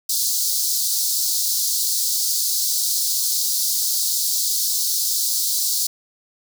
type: high-pass noise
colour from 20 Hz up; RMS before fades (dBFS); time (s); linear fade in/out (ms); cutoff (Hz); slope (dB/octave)
pink; -21; 0.09-5.87; 5; 4200; 48
effects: none